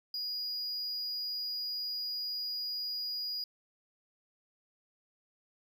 triangle tone, 4891 Hz, D#8, 31 cents flat, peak -33 dBFS, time 0.14-3.44 s, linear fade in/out 2 ms, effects none

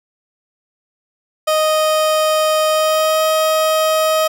30% pulse tone with pitch glide, 622.3 to 629.9 Hz, D#5 to D#5, 0 to +21 cents, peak -10 dBFS, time 1.47-4.28 s, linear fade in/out 10 ms, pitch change +21 cents, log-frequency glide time 2.68-3.21 s, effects none

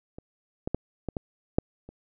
clicks, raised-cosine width 2 ms, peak -27 / -16 / -12 / -17 / -17 / -7 / -30 dBFS, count 7, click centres 0.185 / 0.675 / 0.746 / 1.087 / 1.168 / 1.585 / 1.89 s, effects none

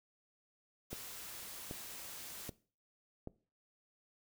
white noise, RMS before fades -48 dBFS, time 0.9-2.5 s, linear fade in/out 10 ms
click train, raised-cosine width 2 ms, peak -29 dBFS, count 4, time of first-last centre 0.93-3.274 s, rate 1.28 Hz
effects noise-tail reverb RT60 0.4 s tail -20 dB re dry

